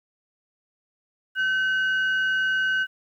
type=tone pair together; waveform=sine; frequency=1529.9 / 2888 Hz; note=G6 / F#7; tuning=-43 / -43 cents; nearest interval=major seventh; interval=1100 cents; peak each=-20 / -30 dBFS; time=1.35-2.87 s; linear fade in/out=50 ms; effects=tanh soft clip ceiling -15 dBFS + 10-bit